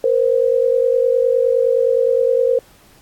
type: tone pair together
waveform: sine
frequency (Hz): 471.3 / 521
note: A#4 / C5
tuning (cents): +19 / -7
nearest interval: major second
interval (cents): 174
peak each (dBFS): -15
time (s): 0.04-2.59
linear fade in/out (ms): 2
effects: pink hiss -50 dBFS RMS until 3.01 s + AAC 64 kbps